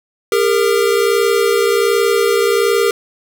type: tone pair together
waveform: square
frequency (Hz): 402.7 / 464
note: G4 / A#4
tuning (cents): +47 / -8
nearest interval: major second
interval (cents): 245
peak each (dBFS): -15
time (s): 0.32-2.91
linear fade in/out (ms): 2
effects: none